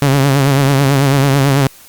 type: tone with vibrato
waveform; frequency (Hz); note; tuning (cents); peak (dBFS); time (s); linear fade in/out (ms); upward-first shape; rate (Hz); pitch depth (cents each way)
sawtooth; 138.1; C#3; -6; -5; 0.02-1.67; 0; triangle; 9.1; 81
effects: white hiss -41 dBFS RMS until 1.88 s + Opus 48 kbps